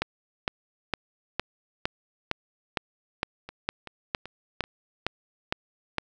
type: two click trains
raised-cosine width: 0.3 ms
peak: -23 / -9 dBFS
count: 4 / 14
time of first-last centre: 3.49-4.639 / 0.02-5.983 s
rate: 2.61 / 2.18 Hz
effects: none